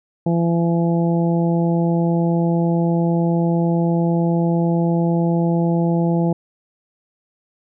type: harmonic tone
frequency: 169 Hz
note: E3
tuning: 43 cents sharp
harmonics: 1 / 2 / 3 / 4 / 5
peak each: -16 / -22 / -26 / -28 / -30 dBFS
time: 0.26-6.33 s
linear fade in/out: 5 ms
effects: none